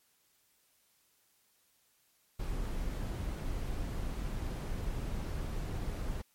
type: noise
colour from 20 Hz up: brown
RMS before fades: -36 dBFS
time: 2.39-6.22 s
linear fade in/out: 10 ms
effects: white hiss -71 dBFS RMS until 6.34 s + MP3 64 kbps

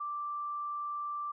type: tone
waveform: sine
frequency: 1174.7 Hz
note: D6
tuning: in tune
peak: -34 dBFS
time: 0-1.32 s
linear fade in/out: 10 ms
effects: none

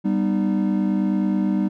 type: chord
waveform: triangle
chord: G augmented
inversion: none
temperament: just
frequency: 196 / 245 / 306.2 Hz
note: G3 / B3 / D#4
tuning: 0 / -14 / -28 cents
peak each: -18 / -24 / -22 dBFS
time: 0.04-1.69 s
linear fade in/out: 20 ms
effects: none

